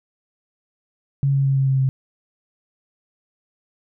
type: tone with pitch steps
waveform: sine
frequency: 138.6 / 137.4 / 136.22 / 135.04 / 133.88 / 132.72 Hz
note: C#3 / C#3 / C#3 / C#3 / C3 / C3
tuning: 0 / -15 / -30 / -45 / +40 / +25 cents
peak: -15 dBFS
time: 1.23-1.89 s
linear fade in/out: 0 ms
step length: 110 ms
effects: none